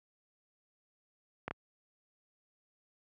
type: clicks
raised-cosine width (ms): 0.5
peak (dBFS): -21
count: 2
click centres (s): 1.48 / 1.51
effects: high-pass 60 Hz 12 dB/octave